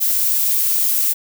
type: noise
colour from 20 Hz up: violet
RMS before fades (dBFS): -17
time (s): 0-1.14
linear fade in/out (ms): 20
effects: none